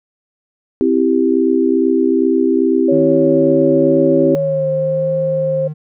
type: chord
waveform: sine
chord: C major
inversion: none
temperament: equal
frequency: 261.6 / 329.6 / 392 Hz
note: C4 / E4 / G4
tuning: 0 / 0 / 0 cents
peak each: -15 dBFS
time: 0.81-4.35 s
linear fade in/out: 0 ms
type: tone with pitch glide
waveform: sine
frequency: 556 to 531.5 Hz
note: C#5 to C5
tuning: +5 to +27 cents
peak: -14 dBFS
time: 2.88-5.68 s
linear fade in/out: 10 ms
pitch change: -78 cents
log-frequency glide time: 4.38-4.7 s
type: tone with vibrato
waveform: triangle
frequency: 155.56 Hz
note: D#3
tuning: in tune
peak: -20 dBFS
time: 2.91-5.74 s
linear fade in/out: 20 ms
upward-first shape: triangle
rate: 1 Hz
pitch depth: 36 cents each way
effects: none